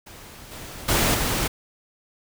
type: noise with level steps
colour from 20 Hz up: pink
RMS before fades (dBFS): -43 / -38 / -20 / -24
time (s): 0.06-1.48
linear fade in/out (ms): 10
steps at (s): 0.51 / 0.88 / 1.14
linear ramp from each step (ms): 10
effects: none